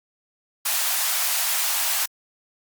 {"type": "high-pass noise", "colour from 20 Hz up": "white", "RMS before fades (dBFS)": -23, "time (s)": [0.65, 2.06], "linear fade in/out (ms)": 10, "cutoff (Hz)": 640, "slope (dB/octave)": 48, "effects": ["Opus 48 kbps"]}